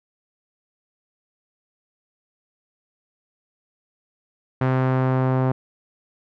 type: tone with low-pass filter sweep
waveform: sawtooth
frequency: 130 Hz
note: C3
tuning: 11 cents flat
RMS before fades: -20 dBFS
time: 4.61-5.52 s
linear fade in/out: 5 ms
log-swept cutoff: 1600 to 1000 Hz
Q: 1.1
effects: none